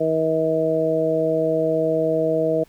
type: harmonic tone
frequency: 159.7 Hz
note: D#3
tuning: 45 cents sharp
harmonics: 1 / 2 / 3 / 4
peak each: -29 / -25 / -21 / -21 dBFS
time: 0-2.64 s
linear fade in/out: 10 ms
effects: pink hiss -56 dBFS RMS until 2.68 s